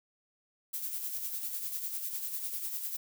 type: noise with tremolo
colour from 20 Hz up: violet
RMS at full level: -35 dBFS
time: 0.73-2.97 s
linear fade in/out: 10 ms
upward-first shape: sine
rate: 10 Hz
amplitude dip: 50%
effects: none